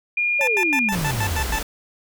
sine tone, 2421 Hz, D#7, 48 cents flat, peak -18 dBFS, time 0.17-0.89 s, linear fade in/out 5 ms
sine exponential sweep, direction down, 587.3 to 51.6 Hz, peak -23 dBFS, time 0.39-1.56 s, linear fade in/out 10 ms
20% pulse tone bursts, 880 Hz, A5, in tune, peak -18 dBFS, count 8, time 0.41-1.586 s, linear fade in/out 0 ms, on 63 ms, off 96 ms
pink noise, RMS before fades -28 dBFS, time 0.92-1.63 s, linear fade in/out 5 ms
effects none

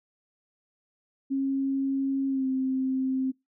sine tone with pitch glide, 271.2 to 262.4 Hz, C#4 to C4, -38 to +5 cents, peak -24 dBFS, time 1.3-3.32 s, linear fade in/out 20 ms, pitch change -57 cents, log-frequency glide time 2.28-2.47 s, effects noise-tail reverb RT60 0.2 s tail -22 dB re dry

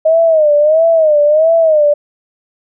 sine tone with vibrato, 624 Hz, D#5, 5 cents sharp, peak -6 dBFS, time 0.05-1.94 s, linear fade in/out 10 ms, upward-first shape sine, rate 1.5 Hz, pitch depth 110 cents each way, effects none

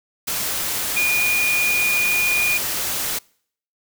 sine tone in noise, 2440 Hz, D#7, 34 cents flat, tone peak -17 dBFS, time 0.96-2.58 s, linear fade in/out 10 ms, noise white, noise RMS -24 dBFS, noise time 0.27-3.19 s, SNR +4 dB, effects noise-tail reverb RT60 0.6 s tail -26 dB re dry

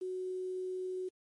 sine tone with quantisation, 370 Hz, F#4, in tune, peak -35 dBFS, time 0.01-1.09 s, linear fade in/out 10 ms, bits 10, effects MP3 48 kbps

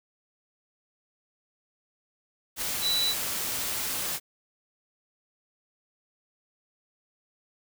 sine tone in noise, 3952 Hz, B7, in tune, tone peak -24 dBFS, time 2.81-3.15 s, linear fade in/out 50 ms, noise white, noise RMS -31 dBFS, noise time 2.56-4.2 s, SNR +4 dB, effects none

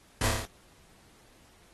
pink noise with echo, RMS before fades -29 dBFS, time 0.21-0.28 s, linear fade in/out 2 ms, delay 29 ms, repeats 6, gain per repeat -2 dB, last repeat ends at 0.454 s, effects pink hiss -60 dBFS RMS until 1.73 s + AAC 32 kbps

